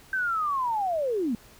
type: linear sweep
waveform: sine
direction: down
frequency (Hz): 1568 to 210.1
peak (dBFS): -24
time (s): 0.13-1.35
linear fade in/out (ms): 2
effects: pink hiss -53 dBFS RMS until 1.59 s